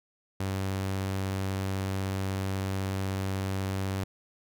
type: tone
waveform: sawtooth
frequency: 96.2 Hz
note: G2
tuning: 32 cents flat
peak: -25 dBFS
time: 0.4-4.04 s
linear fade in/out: 5 ms
effects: none